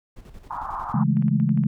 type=noise with tremolo; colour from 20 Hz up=brown; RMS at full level=-40 dBFS; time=0.16-0.93 s; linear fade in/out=10 ms; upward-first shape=square; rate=11 Hz; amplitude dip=60%
type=band-pass noise; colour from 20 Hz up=pink; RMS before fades=-31 dBFS; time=0.5-1.04 s; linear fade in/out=10 ms; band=830 to 1200 Hz; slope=48 dB/octave
type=chord; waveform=sine; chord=A major seventh; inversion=first; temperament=equal; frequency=138.59 / 164.81 / 207.7 / 220 Hz; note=C#3 / E3 / G#3 / A3; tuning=0 / 0 / 0 / 0 cents; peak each=-22 / -23 / -22 / -26 dBFS; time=0.94-1.67 s; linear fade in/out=5 ms
type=clicks; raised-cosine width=0.5 ms; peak=-29 dBFS; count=7; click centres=1.17 / 1.224 / 1.282 / 1.4 / 1.492 / 1.575 / 1.637 s
effects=none